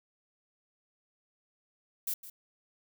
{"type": "noise with echo", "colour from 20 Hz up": "violet", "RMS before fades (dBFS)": -33, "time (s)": [2.07, 2.14], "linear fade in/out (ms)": 5, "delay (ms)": 160, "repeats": 1, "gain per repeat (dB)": -14, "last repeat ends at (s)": 2.3, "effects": []}